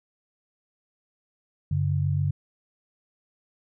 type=tone pair together; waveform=sine; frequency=95.8 / 143.28 Hz; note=G2 / D3; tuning=-39 / -42 cents; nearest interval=perfect fifth; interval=697 cents; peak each=-25 / -24 dBFS; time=1.71-2.31 s; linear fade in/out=5 ms; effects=none